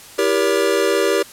square chord, E diminished seventh, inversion none, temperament just, 329.6 / 395.6 / 474.7 / 569.6 Hz, E4 / G4 / Bb4 / Db5, 0 / +16 / +31 / +47 cents, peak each -25 / -19 / -21 / -22 dBFS, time 0.18-1.23 s, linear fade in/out 10 ms, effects white hiss -40 dBFS RMS until 1.32 s + low-pass 12000 Hz 12 dB/octave

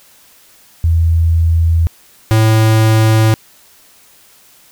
sine / square tone pair in turn, 82.6 / 110.37 Hz, E2 / A2, +4 / +6 cents, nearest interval perfect fourth, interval 502 cents, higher second, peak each -8 dBFS, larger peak neither, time 0.84-1.87 / 2.31-3.34 s, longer neither, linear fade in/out 0 ms, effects white hiss -46 dBFS RMS until 4.71 s

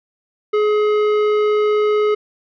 sine tone with tanh clipping, 422.1 Hz, G#4, 28 cents sharp, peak -15 dBFS, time 0.53-2.15 s, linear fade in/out 10 ms, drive 13 dB, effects none

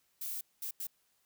violet noise bursts at uneven times, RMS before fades -39 dBFS, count 3, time 0.21-0.41 / 0.62-0.71 / 0.8-0.87 s, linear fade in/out 5 ms, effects white hiss -74 dBFS RMS until 1.25 s

